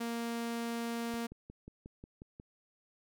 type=tone; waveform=sawtooth; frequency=233.1 Hz; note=A#3; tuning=in tune; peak=-31 dBFS; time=0-1.27 s; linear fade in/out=10 ms
type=click train; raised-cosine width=3 ms; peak=-35 dBFS; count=8; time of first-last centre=1.14-2.399 s; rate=5.56 Hz
effects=none